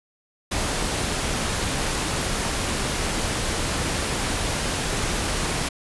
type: noise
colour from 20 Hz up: pink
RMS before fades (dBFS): -25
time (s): 0.51-5.69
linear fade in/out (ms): 10
effects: resampled to 24000 Hz